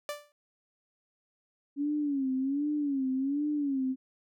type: tone with exponential decay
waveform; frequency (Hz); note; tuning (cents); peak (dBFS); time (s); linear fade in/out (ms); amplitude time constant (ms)
sawtooth; 587.3; D5; 0; -27; 0.09-0.32; 1; 49
type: tone with vibrato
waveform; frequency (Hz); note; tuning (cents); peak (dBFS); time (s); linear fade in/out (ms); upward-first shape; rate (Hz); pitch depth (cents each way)
sine; 278.9; C#4; +11; -27; 1.76-3.96; 50; sine; 1.3; 120
effects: none